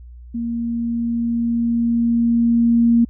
sine tone with level ramp, 233.7 Hz, A#3, 5 cents sharp, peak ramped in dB -21 to -10 dBFS, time 0.34-3.05 s, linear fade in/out 10 ms, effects added 60 Hz sine -36 dBFS peak until 3.09 s

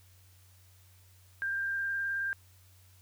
sine tone with vibrato, 1591 Hz, G6, 25 cents sharp, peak -30 dBFS, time 1.42-2.33 s, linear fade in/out 0 ms, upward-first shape square, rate 19 Hz, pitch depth 11 cents each way, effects added 92 Hz sine -58 dBFS peak until 3.01 s + white hiss -64 dBFS RMS until 3.01 s

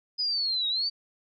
sine linear two-way sweep, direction down then up, 5020 to 3762 to 4666 Hz, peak -25 dBFS, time 0.18-0.9 s, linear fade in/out 20 ms, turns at 0.68 s, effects none

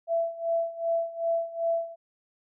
sine tone with tremolo, 668 Hz, E5, 23 cents sharp, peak -22 dBFS, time 0.07-1.96 s, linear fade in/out 50 ms, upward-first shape sine, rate 2.6 Hz, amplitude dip 85%, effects none

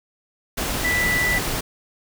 sine tone in noise, 1975.5 Hz, B6, in tune, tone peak -19 dBFS, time 0.84-1.39 s, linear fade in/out 10 ms, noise pink, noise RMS -25 dBFS, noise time 0.57-1.61 s, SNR +3 dB, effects none

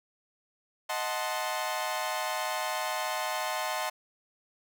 sawtooth chord, D# diminished seventh, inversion none, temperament equal with one note detuned, 626.2 / 740 / 880 / 1046.5 Hz, D#5 / F#5 / A5 / C6, +11 / 0 / 0 / 0 cents, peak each -32 dBFS, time 0.89-3.9 s, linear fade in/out 10 ms, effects none

